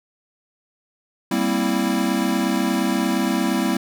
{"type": "chord", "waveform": "square", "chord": "C dominant seventh", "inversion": "second", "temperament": "equal", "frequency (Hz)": [196, 233.1, 261.6, 329.6], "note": ["G3", "Bb3", "C4", "E4"], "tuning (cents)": [0, 0, 0, 0], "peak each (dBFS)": -25, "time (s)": [1.31, 3.77], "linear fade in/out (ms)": 5, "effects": []}